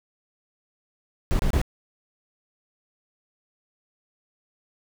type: noise bursts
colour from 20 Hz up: brown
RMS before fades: -21 dBFS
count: 3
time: 1.31-1.615 s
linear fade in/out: 0 ms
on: 83 ms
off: 28 ms
effects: none